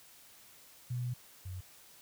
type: tone pair in turn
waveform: sine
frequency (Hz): 123.47 / 92.25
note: B2 / F#2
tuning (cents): 0 / -5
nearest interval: perfect fourth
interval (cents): 505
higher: first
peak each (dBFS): -33 / -39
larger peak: first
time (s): 0.9-1.14 / 1.45-1.61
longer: first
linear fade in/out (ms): 10
effects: white hiss -58 dBFS RMS until 2.01 s